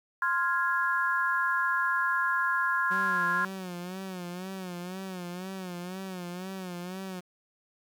sine chord, F minor, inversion second, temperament equal, 1046.5 / 1396.9 / 1661.2 Hz, C6 / F6 / Ab6, 0 / 0 / 0 cents, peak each -29 dBFS, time 0.22-3.45 s, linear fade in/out 2 ms
sawtooth tone with vibrato, 183.2 Hz, F#3, 17 cents flat, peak -32 dBFS, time 2.9-7.21 s, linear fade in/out 20 ms, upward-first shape sine, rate 2 Hz, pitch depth 82 cents each way
effects 9-bit

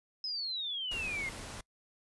sine exponential sweep, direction down, 5170 to 2086 Hz, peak -34 dBFS, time 0.24-1.29 s, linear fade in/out 2 ms
pink noise, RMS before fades -44 dBFS, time 0.91-1.61 s, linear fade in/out 5 ms
effects noise-tail reverb RT60 0.1 s tail -24 dB re dry + resampled to 24000 Hz

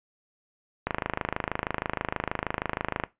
click train, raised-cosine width 0.5 ms, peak -11 dBFS, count 58, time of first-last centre 0.87-3.037 s, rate 26.3 Hz, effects noise-tail reverb RT60 0.2 s tail -18 dB re dry + resampled to 8000 Hz

